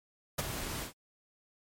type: noise with ADSR envelope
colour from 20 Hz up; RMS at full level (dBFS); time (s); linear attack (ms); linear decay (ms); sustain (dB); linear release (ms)
pink; -28; 0.38-0.93; 11; 22; -10; 110
effects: MP3 64 kbps